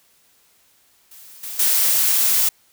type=noise with level steps; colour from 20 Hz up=blue; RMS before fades=-43 / -31 / -17 dBFS; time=1.11-2.49 s; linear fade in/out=5 ms; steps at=1.43 / 1.59 s; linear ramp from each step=5 ms; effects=white hiss -58 dBFS RMS until 2.72 s